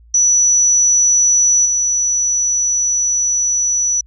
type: tone with level steps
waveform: sine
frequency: 5920 Hz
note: F#8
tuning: in tune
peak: -9 / -13 dBFS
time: 0.14-4.01 s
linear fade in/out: 5 ms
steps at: 1.65 s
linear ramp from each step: 10 ms
effects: added 57 Hz sine -42 dBFS peak until 4.06 s